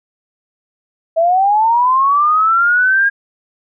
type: linear sweep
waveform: sine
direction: up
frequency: 643 to 1633 Hz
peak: -9 dBFS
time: 1.16-3.1 s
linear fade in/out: 20 ms
effects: none